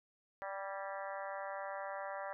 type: harmonic tone with a mistuned harmonic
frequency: 195.2 Hz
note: G3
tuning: 7 cents flat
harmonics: 3 / 4 / 5 / 6 / 7 / 8 / 9 / 10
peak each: -44 / -46 / -48 / -50 / -51 / -52 / -53 / -54 dBFS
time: 0.42-2.33 s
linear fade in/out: 0 ms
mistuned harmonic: 8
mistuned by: +47 cents
effects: none